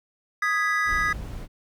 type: chord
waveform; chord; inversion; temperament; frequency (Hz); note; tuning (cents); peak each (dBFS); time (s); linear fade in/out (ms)
triangle; G# minor; second; equal; 1244.5 / 1661.2 / 1975.5; D#6 / G#6 / B6; 0 / 0 / 0; -24; 0.42-1.13; 5
type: noise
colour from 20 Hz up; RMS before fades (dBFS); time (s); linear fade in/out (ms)
brown; -34; 0.85-1.48; 50
effects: none